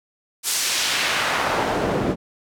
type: noise with band-pass filter sweep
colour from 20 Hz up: pink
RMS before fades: -22 dBFS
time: 0.43-2.16 s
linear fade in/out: 50 ms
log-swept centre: 8900 to 250 Hz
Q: 0.79
effects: none